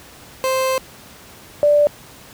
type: tone pair in turn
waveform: 30% pulse / sine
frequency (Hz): 523.3 / 587.4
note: C5 / D5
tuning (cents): 0 / 0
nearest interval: major second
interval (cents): 200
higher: second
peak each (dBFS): -14 / -10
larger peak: second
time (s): 0.44-0.78 / 1.63-1.87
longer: first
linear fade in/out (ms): 0
effects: pink hiss -42 dBFS RMS until 2.33 s + high-pass 60 Hz 12 dB/octave